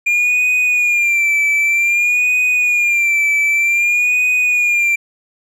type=tone with vibrato; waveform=triangle; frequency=2400 Hz; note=D7; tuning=37 cents sharp; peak=-10 dBFS; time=0.06-4.96 s; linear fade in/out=10 ms; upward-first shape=sine; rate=0.53 Hz; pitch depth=63 cents each way; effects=none